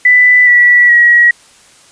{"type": "tone with pitch steps", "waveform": "sine", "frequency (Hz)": [1989, 1949.2, 1910.2], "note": ["B6", "B6", "A#6"], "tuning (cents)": [12, -23, 42], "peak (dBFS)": -3, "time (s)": [0.05, 1.31], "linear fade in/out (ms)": 5, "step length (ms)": 420, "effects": ["white hiss -43 dBFS RMS until 1.91 s", "resampled to 22050 Hz"]}